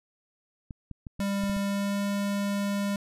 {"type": "clicks", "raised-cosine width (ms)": 5, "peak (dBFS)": -26, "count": 7, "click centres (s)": [0.708, 0.913, 1.068, 1.195, 1.437, 1.497, 1.566]}
{"type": "tone with pitch glide", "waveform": "square", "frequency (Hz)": [199.1, 201.1], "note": ["G3", "G3"], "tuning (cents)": [27, 44], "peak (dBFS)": -27, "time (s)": [1.2, 2.96], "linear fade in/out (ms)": 2, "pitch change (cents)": 17, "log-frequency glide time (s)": [1.58, 2.04]}
{"effects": ["resampled to 32000 Hz"]}